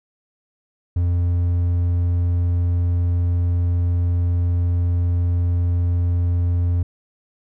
triangle tone, 87.31 Hz, F2, in tune, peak -14 dBFS, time 0.96-6.83 s, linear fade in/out 5 ms, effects none

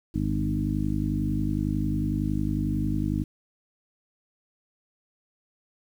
harmonic tone with a mistuned harmonic, 51 Hz, G#1, 31 cents flat, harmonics 1 / 2 / 3 / 4 / 5 / 6, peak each -31 / -31 / -31 / -31 / -31 / -31 dBFS, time 0.14-3.24 s, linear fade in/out 10 ms, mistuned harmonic 2, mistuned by -23 cents, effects 9-bit

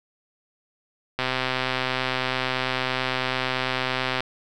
click train, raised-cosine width 0.3 ms, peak -8 dBFS, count 390, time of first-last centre 1.19-4.206 s, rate 129 Hz, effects none

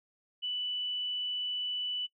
sine tone, 2975 Hz, F#7, 9 cents sharp, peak -32 dBFS, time 0.42-2.07 s, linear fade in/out 20 ms, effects noise-tail reverb RT60 0.1 s tail -21 dB re dry

